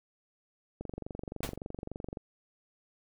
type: click train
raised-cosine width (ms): 2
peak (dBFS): -25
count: 33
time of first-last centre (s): 0.81-2.172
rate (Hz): 23.5
type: noise with exponential decay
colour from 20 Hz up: pink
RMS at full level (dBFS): -31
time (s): 1.43-1.56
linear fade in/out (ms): 2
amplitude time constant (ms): 28
effects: none